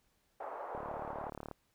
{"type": "band-pass noise", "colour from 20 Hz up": "white", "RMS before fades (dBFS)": -43, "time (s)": [0.4, 1.3], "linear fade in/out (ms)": 5, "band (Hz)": [500, 970], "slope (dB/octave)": 24}
{"type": "click train", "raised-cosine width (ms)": 1, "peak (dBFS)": -29, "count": 29, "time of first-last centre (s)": [0.75, 1.513], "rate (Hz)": 36.7}
{"effects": ["pink hiss -75 dBFS RMS until 1.74 s"]}